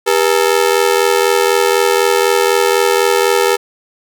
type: ring-modulated tone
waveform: sawtooth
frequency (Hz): 440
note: A4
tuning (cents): 0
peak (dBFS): -3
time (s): 0.06-3.57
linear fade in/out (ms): 20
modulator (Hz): 42
effects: none